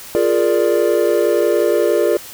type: chord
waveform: triangle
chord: Bb dominant seventh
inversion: second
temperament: equal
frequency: 349.2 / 415.3 / 466.2 / 587.3 Hz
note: F4 / Ab4 / Bb4 / D5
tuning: 0 / 0 / 0 / 0 cents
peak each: -16 dBFS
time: 0.15-2.17 s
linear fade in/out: 0 ms
effects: white hiss -35 dBFS RMS until 2.33 s